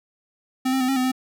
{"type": "tone with pitch steps", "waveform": "square", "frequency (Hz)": [258.8, 264.6, 255, 269.2, 254.5, 258.3], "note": ["C4", "C4", "C4", "C4", "C4", "C4"], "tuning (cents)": [-19, 20, -44, 49, -48, -22], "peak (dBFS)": -20, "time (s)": [0.65, 1.118], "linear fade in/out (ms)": 10, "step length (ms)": 78, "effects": []}